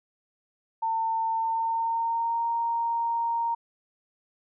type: tone with pitch glide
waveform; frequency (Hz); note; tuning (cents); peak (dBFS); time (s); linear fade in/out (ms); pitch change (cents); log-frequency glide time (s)
sine; 900 to 929.1; A5 to A#5; +39 to -6; -24; 0.82-3.55; 10; +55; 1.32-2.45
effects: none